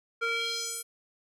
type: tone with band-pass filter sweep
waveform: square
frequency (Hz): 461.9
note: A#4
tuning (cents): -16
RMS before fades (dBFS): -32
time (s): 0.21-0.83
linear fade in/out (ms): 20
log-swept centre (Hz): 1600 to 11000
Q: 2.3
effects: none

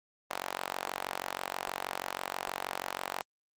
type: tone with high-pass filter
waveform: sawtooth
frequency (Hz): 46.25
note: F#1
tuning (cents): 0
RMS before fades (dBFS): -38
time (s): 0.3-3.21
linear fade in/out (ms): 0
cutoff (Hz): 780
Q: 1.3
effects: Opus 24 kbps

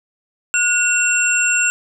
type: tone cluster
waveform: sine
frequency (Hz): 1452 / 2727 / 7420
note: F#6 / F7 / A#8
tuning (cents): -33 / -42 / -9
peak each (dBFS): -18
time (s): 0.54-1.7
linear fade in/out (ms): 0
effects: none

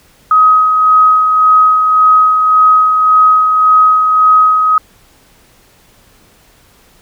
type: tone with tremolo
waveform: sine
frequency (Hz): 1263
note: D#6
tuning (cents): +26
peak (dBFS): -3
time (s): 0.31-4.78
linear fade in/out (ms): 2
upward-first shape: sine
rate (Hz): 1.8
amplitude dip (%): 40
effects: pink hiss -47 dBFS RMS until 7.01 s

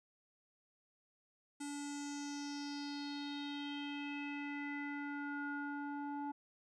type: tone with low-pass filter sweep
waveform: square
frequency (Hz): 287.2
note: D4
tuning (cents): -39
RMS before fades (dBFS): -43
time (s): 1.6-6.32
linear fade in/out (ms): 10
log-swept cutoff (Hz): 8500 to 990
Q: 5
effects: none

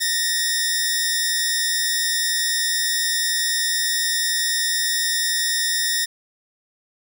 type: tone cluster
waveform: 15% pulse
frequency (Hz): 1799 / 1890 / 5230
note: A6 / A#6 / E8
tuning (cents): +38 / +23 / -15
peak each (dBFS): -18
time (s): 0-6.06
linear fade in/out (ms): 20
effects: none

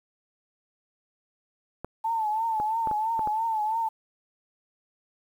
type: clicks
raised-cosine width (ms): 1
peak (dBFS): -20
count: 6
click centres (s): 1.846 / 2.6 / 2.873 / 2.913 / 3.193 / 3.274
type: tone with vibrato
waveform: sine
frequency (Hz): 880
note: A5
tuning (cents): 0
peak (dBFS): -24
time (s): 2.04-3.89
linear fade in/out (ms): 10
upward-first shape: triangle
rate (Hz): 3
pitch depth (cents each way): 88
effects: 9-bit

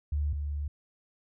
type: tone pair in turn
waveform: sine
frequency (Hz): 73.42 / 72.87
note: D2 / D2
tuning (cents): 0 / -13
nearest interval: unison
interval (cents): 13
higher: first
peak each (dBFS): -26 / -30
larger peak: first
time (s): 0.12-0.33 / 0.33-0.68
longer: second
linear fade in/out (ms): 5
effects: none

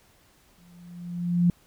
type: tone with exponential growth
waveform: sine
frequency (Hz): 174.61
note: F3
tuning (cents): 0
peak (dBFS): -15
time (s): 0.58-1.5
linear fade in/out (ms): 2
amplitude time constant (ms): 200
effects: pink hiss -60 dBFS RMS until 1.66 s

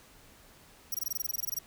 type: tone bursts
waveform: 5% pulse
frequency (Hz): 5700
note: F8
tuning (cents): +34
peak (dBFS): -24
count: 15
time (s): 0.92-1.589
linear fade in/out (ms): 5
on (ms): 25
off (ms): 21
effects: pink hiss -57 dBFS RMS until 1.66 s

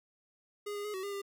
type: tone with pitch steps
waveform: square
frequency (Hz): 412.5 / 408.9 / 419.4 / 377.1 / 403.4 / 398.6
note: G#4 / G#4 / G#4 / F#4 / G4 / G4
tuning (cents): -12 / -27 / +17 / +33 / +50 / +29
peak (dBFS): -37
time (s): 0.66-1.218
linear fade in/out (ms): 10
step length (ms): 93
effects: none

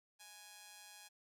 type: tone with amplitude modulation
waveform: 5% pulse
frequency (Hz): 830.6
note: G#5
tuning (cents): 0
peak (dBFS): -40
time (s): 0.19-1.09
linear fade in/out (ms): 20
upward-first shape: sine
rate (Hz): 188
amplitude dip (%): 65
effects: none

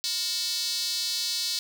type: tone with high-pass filter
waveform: square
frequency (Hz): 203.2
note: G#3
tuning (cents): -38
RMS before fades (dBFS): -29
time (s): 0.04-1.59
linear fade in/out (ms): 0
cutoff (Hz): 4400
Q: 4.3
effects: none

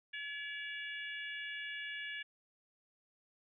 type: harmonic tone with a mistuned harmonic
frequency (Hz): 568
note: C#5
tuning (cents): +42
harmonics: 3 / 4 / 5 / 6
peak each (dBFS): -43 / -46 / -47 / -51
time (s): 0.13-2.23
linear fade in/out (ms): 10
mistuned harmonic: 4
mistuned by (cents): +22
effects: none

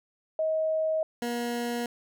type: tone pair in turn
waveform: sine / 20% pulse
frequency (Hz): 633 / 238.6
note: D#5 / A#3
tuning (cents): +30 / +41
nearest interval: octave + perfect fourth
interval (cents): 1689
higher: first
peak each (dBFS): -24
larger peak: neither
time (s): 0.39-1.03 / 1.22-1.86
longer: neither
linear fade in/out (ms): 2
effects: none

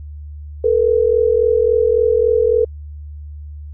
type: tone pair together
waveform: sine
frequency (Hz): 440 / 483.6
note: A4 / B4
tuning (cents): 0 / -36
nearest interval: major second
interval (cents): 164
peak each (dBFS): -14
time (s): 0.64-2.65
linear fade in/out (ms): 5
effects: added 74 Hz sine -29 dBFS peak until 3.73 s

